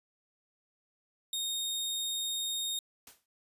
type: tone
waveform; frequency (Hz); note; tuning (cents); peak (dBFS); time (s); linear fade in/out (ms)
sawtooth; 3704; A#7; -12; -29; 1.33-2.79; 2
type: noise with exponential decay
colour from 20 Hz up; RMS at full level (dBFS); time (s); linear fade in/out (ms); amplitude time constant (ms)
white; -47; 3.07-3.26; 2; 41
effects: resampled to 32000 Hz